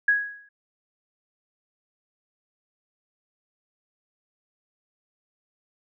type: tone with exponential decay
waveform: sine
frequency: 1661.2 Hz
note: G#6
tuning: in tune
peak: -14 dBFS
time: 0.08-0.49 s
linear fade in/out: 5 ms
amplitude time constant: 87 ms
effects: none